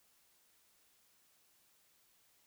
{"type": "silence", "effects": ["white hiss -71 dBFS RMS until 2.46 s"]}